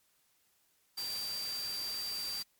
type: tone in noise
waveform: sine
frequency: 4699 Hz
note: D8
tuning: in tune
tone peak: -36 dBFS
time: 0.97-2.43 s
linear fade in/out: 10 ms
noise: white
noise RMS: -44 dBFS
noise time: 0.97-2.43 s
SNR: +5 dB
effects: white hiss -72 dBFS RMS until 2.59 s + MP3 96 kbps